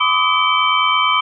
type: tone cluster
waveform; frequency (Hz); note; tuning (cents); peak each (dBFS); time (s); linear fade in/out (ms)
sine; 1008 / 1173 / 1262 / 2302 / 3102; B5 / D6 / D#6 / D7 / G7; +35 / -2 / +24 / -35 / -19; -19; 0-1.21; 10
effects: none